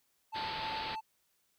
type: tone with tremolo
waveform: triangle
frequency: 880 Hz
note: A5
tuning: in tune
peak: -35 dBFS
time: 0.32-1.01 s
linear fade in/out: 20 ms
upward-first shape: square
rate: 3.2 Hz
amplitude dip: 25%
type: low-pass noise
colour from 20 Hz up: white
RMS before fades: -41 dBFS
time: 0.34-0.96 s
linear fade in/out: 20 ms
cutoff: 4700 Hz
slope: 96 dB/octave
effects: white hiss -75 dBFS RMS until 1.58 s